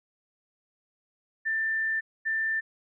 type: tone pair in turn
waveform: sine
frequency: 1781 / 1781 Hz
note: A6 / A6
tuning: +21 / +21 cents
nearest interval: unison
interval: 0 cents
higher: neither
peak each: -25 / -25 dBFS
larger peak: neither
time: 1.45-2.01 / 2.25-2.61 s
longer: first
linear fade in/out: 20 ms
effects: none